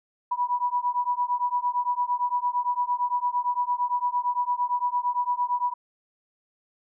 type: beating tone pair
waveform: sine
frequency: 975 / 983.8 Hz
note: B5 / B5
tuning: -23 / -7 cents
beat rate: 8.8 Hz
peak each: -26 dBFS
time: 0.31-5.74 s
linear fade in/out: 10 ms
effects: none